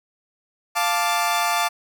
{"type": "chord", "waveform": "sawtooth", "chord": "D minor", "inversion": "first", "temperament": "equal", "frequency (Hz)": [698.5, 880, 1174.7], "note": ["F5", "A5", "D6"], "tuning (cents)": [0, 0, 0], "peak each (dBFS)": -20, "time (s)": [0.75, 1.69], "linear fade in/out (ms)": 20, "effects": []}